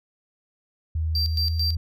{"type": "tone with pitch glide", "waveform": "sine", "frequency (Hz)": [79.7, 81.89], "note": ["D#2", "E2"], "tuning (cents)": [42, -11], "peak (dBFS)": -22, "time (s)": [0.95, 1.77], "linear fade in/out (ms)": 5, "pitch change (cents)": 47, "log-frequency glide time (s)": [1.2, 1.54]}
{"type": "tone with tremolo", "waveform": "triangle", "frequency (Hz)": 4700, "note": "D8", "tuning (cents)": 1, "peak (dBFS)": -22, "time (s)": [1.15, 1.75], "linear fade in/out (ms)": 2, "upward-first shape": "square", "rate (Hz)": 4.5, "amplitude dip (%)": 80}
{"effects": []}